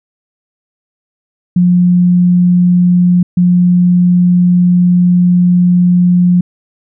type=tone bursts at uneven times; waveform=sine; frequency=177.9 Hz; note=F3; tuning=32 cents sharp; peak=-5 dBFS; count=2; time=1.56-3.23 / 3.37-6.41 s; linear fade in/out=5 ms; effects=none